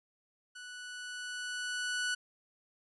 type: tone with level ramp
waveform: sawtooth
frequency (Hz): 1480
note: F#6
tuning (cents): 0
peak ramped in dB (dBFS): -42 to -27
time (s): 0.55-2.15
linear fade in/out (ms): 10
effects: resampled to 24000 Hz